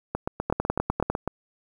two click trains, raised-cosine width 1 ms, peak -9 / -12 dBFS, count 7 / 10, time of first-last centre 0.5-1.1 / 0.15-1.276 s, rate 10 / 7.99 Hz, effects 8-bit

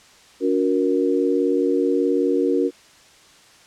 sine tone cluster, 284.9 / 363.5 / 468.4 Hz, C#4 / F#4 / A#4, +48 / -31 / +8 cents, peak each -21 dBFS, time 0.4-2.71 s, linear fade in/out 50 ms, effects white hiss -50 dBFS RMS until 3.66 s + low-pass 7000 Hz 12 dB/octave

